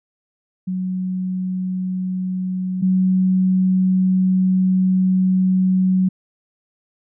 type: tone pair in turn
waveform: sine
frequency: 185 / 186.29 Hz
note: F#3 / F#3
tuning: 0 / +12 cents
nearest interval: unison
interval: 12 cents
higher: second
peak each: -20 / -13 dBFS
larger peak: second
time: 0.67-2.82 / 2.82-6.09 s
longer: second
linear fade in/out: 10 ms
effects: none